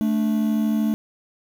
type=tone pair together; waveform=triangle; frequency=218.4 / 291.5 Hz; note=A3 / D4; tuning=-13 / -13 cents; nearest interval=perfect fourth; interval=500 cents; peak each=-17 / -24 dBFS; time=0.01-0.94 s; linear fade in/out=0 ms; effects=7-bit